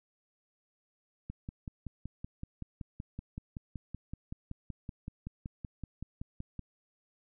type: click train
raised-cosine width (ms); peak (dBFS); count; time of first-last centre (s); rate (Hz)
5; -27; 29; 1.3-6.593; 5.29
effects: none